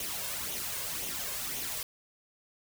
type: noise with flanger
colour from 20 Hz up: white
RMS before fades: -36 dBFS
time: 0-1.83 s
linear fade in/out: 2 ms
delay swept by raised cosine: 0.31 to 1.91 ms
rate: 1.9 Hz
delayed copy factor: +0.55
effects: none